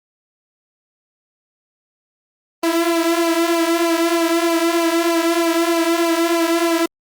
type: tone with flanger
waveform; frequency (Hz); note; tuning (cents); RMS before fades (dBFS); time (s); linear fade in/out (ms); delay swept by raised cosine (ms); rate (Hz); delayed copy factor
sawtooth; 335.2; E4; +29; -17; 2.63-6.86; 5; 0.54 to 4.24; 3.2; -0.7
effects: Opus 24 kbps